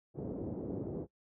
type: low-pass noise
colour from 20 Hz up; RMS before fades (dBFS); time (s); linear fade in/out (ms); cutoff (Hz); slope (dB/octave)
white; -39; 0.14-1.07; 50; 450; 24
effects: noise-tail reverb RT60 0.1 s tail -20 dB re dry + high-pass 80 Hz 12 dB/octave